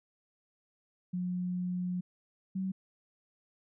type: tone pair in turn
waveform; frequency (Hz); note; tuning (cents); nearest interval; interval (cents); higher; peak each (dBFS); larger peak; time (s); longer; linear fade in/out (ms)
sine; 180 / 189.55; F#3 / F#3; -47 / +42; minor second; 89; second; -31 / -31; neither; 1.13-2.01 / 2.55-2.72; first; 10
effects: none